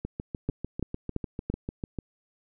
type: two click trains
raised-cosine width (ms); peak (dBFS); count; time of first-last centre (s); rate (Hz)
3; -15 / -19; 4 / 14; 0.49-1.5 / 0.05-1.987; 2.97 / 6.71
effects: none